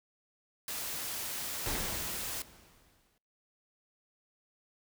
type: noise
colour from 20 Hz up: white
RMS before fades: -38 dBFS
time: 0.68-2.42 s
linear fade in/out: 2 ms
type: noise with exponential decay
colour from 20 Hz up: pink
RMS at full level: -34 dBFS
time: 1.66-3.18 s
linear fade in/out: 1 ms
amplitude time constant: 330 ms
effects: noise-tail reverb RT60 0.5 s tail -24 dB re dry